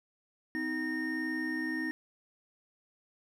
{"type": "tone cluster", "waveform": "triangle", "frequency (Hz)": [255, 316.4, 1840], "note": ["C4", "D#4", "A#6"], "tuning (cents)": [-44, 29, -23], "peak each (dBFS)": [-36, -33, -34], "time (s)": [0.55, 1.91], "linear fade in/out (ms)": 0, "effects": []}